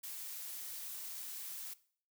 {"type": "noise", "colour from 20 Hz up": "blue", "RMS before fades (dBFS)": -45, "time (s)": [0.03, 1.74], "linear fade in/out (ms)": 10, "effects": ["noise-tail reverb RT60 0.5 s tail -18 dB re dry"]}